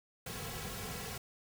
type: noise with comb filter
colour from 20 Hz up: pink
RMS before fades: -42 dBFS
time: 0.26-1.18 s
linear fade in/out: 5 ms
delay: 3.3 ms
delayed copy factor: -0.95
effects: none